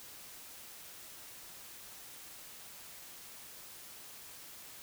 silence, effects white hiss -51 dBFS RMS until 4.82 s

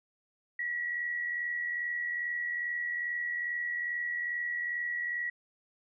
sine tone with amplitude modulation, 1926 Hz, B6, 44 cents flat, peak -29 dBFS, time 0.59-5.3 s, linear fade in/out 5 ms, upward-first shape sine, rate 82.4 Hz, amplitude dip 45%, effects none

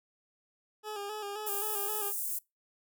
20% pulse tone with vibrato, 415.3 Hz, G#4, in tune, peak -32 dBFS, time 0.83-2.13 s, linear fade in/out 50 ms, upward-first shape square, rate 3.8 Hz, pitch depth 47 cents each way
white high-pass noise, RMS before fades -35 dBFS, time 1.46-2.39 s, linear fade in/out 10 ms, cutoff 8200 Hz, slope 24 dB/octave
effects noise-tail reverb RT60 0.2 s tail -23 dB re dry

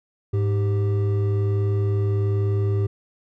triangle tone pair together, 103.5 / 391.7 Hz, G#2 / G4, -5 / -1 cents, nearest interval octave + major seventh, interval 2304 cents, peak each -17 / -26 dBFS, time 0.33-2.87 s, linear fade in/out 10 ms, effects none

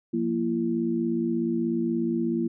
sine tone cluster, 176.5 / 233.1 / 337.6 Hz, F3 / A#3 / E4, +19 / 0 / +41 cents, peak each -32 / -26 / -27 dBFS, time 0.13-2.48 s, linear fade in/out 10 ms, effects none

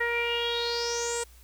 sawtooth tone with low-pass filter sweep, 471.8 Hz, A#4, 21 cents sharp, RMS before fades -29 dBFS, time 0-1.24 s, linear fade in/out 10 ms, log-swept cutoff 1900 to 8400 Hz, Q 8, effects added 60 Hz sine -51 dBFS peak until 1.43 s + white hiss -58 dBFS RMS until 1.43 s

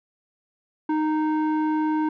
square tone with low-pass filter, 309.6 Hz, D#4, 9 cents flat, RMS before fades -23 dBFS, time 0.89-2.09 s, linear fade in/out 5 ms, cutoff 1100 Hz, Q 1.4, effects none

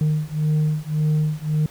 sine beating tone pair, 152.4 / 154.2 Hz, D#3 / D#3, -36 / -15 cents, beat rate 1.8 Hz, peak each -19 dBFS, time 0.01-1.66 s, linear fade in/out 2 ms, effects tanh soft clip ceiling -15 dBFS + pink hiss -46 dBFS RMS until 1.7 s

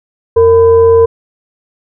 sine tone with frequency modulation, 458.3 Hz, A#4, 29 cents flat, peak -3 dBFS, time 0.36-1.06 s, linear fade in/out 10 ms, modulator 546 Hz, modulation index 0.39, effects none

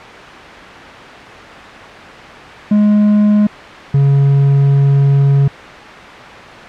triangle tone pair in turn, 208.8 / 139.36 Hz, G#3 / C#3, +10 / +10 cents, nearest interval perfect fifth, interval 700 cents, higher first, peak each -5 dBFS, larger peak neither, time 2.71-3.47 / 3.94-5.48 s, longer second, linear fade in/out 5 ms, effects white hiss -30 dBFS RMS until 6.68 s + low-pass 2000 Hz 12 dB/octave

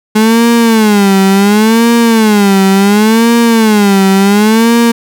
35% pulse tone with vibrato, 212.6 Hz, G#3, 41 cents sharp, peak -3 dBFS, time 0.15-4.92 s, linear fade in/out 10 ms, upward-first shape sine, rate 0.7 Hz, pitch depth 170 cents each way, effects none

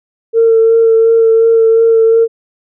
sine tone with vibrato, 452.8 Hz, A4, 50 cents sharp, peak -4 dBFS, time 0.33-2.28 s, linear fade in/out 50 ms, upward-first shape sine, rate 2.8 Hz, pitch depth 17 cents each way, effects tanh soft clip ceiling 0 dBFS

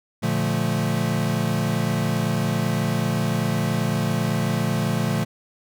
square chord, Bb major seventh, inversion none, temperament equal, 116.54 / 146.83 / 174.61 / 220 Hz, Bb2 / D3 / F3 / A3, 0 / 0 / 0 / 0 cents, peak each -27 dBFS, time 0.22-5.25 s, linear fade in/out 20 ms, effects none

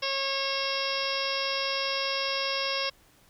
harmonic tone with a mistuned harmonic, 545 Hz, C#5, 29 cents flat, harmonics 1 / 2 / 3 / 4 / 5 / 6 / 7 / 8 / 9 / 10, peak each -34 / -35 / -39 / -37 / -35 / -36 / -38 / -45 / -36 / -35 dBFS, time 0.02-2.9 s, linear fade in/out 10 ms, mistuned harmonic 8, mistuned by -29 cents, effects pink hiss -60 dBFS RMS until 3.29 s

